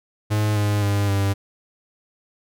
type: tone with pitch steps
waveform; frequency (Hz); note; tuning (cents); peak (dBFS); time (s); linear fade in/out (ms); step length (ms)
45% pulse; 105.9 / 103.6 / 101.35 / 99.15; G#2 / G#2 / G#2 / G2; +34 / -4 / -42 / +20; -18; 0.3-1.34; 20; 260
effects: none